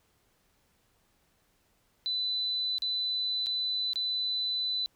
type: tone with dropouts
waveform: sine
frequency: 3999 Hz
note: B7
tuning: 21 cents sharp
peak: -28 dBFS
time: 2.06-4.86 s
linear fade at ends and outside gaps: 0 ms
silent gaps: 2.783-2.821 / 3.461-3.468 / 3.933-3.958 s
effects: pink hiss -70 dBFS RMS until 4.95 s